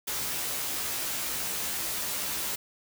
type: noise with comb filter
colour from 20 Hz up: white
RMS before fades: -32 dBFS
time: 0.07-2.56 s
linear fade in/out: 10 ms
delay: 15 ms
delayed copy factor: +0.8
effects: none